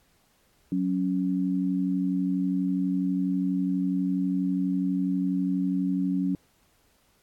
sine tone pair together, 185.01 / 277.2 Hz, F#3 / C#4, 0 / 0 cents, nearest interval perfect fifth, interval 700 cents, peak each -26 dBFS, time 0.72-6.35 s, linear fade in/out 2 ms, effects pink hiss -65 dBFS RMS until 7.22 s + AAC 64 kbps

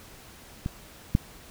clicks, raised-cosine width 5 ms, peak -16 / -7 dBFS, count 2, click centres 0.661 / 1.151 s, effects pink hiss -49 dBFS RMS until 1.5 s

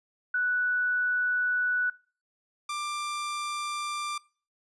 sine / sawtooth tone pair in turn, 1480 / 1184.6 Hz, F#6 / D6, 0 / +15 cents, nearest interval major third, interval 385 cents, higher first, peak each -24 / -27 dBFS, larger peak first, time 0.34-1.9 / 2.69-4.18 s, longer first, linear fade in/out 5 ms, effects noise-tail reverb RT60 0.4 s tail -23 dB re dry + resampled to 24000 Hz

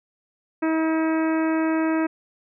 harmonic tone, 320 Hz, D#4, 49 cents sharp, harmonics 1 / 2 / 3 / 4 / 5 / 6 / 7 / 8, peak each -20 / -29 / -32 / -34 / -34 / -38 / -40 / -41 dBFS, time 0.62-2.07 s, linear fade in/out 10 ms, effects none

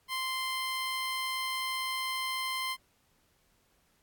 15% pulse tone, 1043 Hz, C6, 6 cents flat, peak -25 dBFS, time 0.08-2.77 s, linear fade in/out 50 ms, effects pink hiss -70 dBFS RMS until 4.02 s + AAC 64 kbps

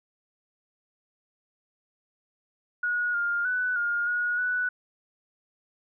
sine tone with pitch steps, 1452 / 1407 / 1492 / 1417 / 1449 / 1482 Hz, F#6 / F6 / F#6 / F6 / F#6 / F#6, -33 / +12 / +14 / +25 / -37 / +2 cents, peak -24 dBFS, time 2.83-4.69 s, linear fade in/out 5 ms, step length 310 ms, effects none

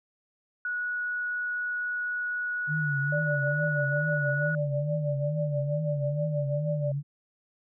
sine tone, 1463 Hz, F#6, 20 cents flat, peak -28 dBFS, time 0.65-4.55 s, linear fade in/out 2 ms
sine tone with vibrato, 146.83 Hz, D3, in tune, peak -27 dBFS, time 2.67-7.03 s, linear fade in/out 50 ms, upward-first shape triangle, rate 2.3 Hz, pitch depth 130 cents each way
sine tone with tremolo, 587.3 Hz, D5, in tune, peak -27 dBFS, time 3.12-6.92 s, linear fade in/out 5 ms, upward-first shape sine, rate 6.2 Hz, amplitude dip 75%
effects none

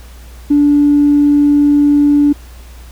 triangle tone with tanh clipping, 290 Hz, D4, 22 cents flat, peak -6 dBFS, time 0.5-2.33 s, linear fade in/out 10 ms, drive 4 dB, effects added 60 Hz sine -32 dBFS peak until 2.91 s + pink hiss -42 dBFS RMS until 2.91 s

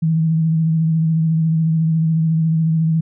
sine tone with vibrato, 161.1 Hz, E3, 39 cents flat, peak -13 dBFS, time 0.02-3.01 s, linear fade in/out 10 ms, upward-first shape triangle, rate 14 Hz, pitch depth 36 cents each way, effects none

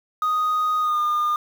sine tone with pitch glide, 1244.5 to 1213.3 Hz, D#6 to D#6, 0 to -44 cents, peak -16 dBFS, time 0.22-1.36 s, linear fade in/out 2 ms, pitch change -44 cents, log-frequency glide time 0.8-0.99 s, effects tanh soft clip ceiling -18 dBFS + 7-bit

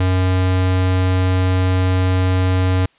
square tone, 92.5 Hz, F#2, in tune, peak -14 dBFS, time 0-2.86 s, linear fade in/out 5 ms, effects white hiss -56 dBFS RMS until 2.98 s + resampled to 8000 Hz

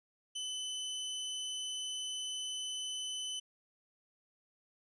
sawtooth tone, 3022 Hz, F#7, 36 cents sharp, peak -34 dBFS, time 0.35-3.4 s, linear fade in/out 10 ms, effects resampled to 22050 Hz

